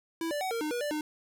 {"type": "tone with pitch steps", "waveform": "square", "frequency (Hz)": [329.7, 586, 752, 461.3, 304.9, 482.4, 588, 304.2], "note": ["E4", "D5", "F#5", "A#4", "D#4", "B4", "D5", "D#4"], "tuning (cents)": [0, -4, 28, -18, -35, -41, 2, -39], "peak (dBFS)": -31, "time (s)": [0.21, 1.01], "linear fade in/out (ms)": 2, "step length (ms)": 100, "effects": []}